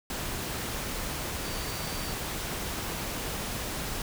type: tone in noise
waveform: sine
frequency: 4600 Hz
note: D8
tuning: 37 cents flat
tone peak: -44 dBFS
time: 1.45-2.13 s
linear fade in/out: 2 ms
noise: pink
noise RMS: -34 dBFS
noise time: 0.1-4.02 s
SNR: -13 dB
effects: none